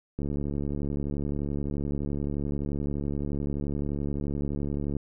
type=click train; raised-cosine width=3 ms; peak=-19 dBFS; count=343; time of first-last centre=0.19-4.967 s; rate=71.6 Hz; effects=none